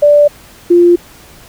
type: tone pair in turn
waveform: sine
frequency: 586 / 348.4 Hz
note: D5 / F4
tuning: -4 / -4 cents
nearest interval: major sixth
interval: 900 cents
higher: first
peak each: -3 dBFS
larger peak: neither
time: 0.02-0.28 / 0.7-0.96 s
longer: neither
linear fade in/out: 10 ms
effects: pink hiss -39 dBFS RMS until 1.48 s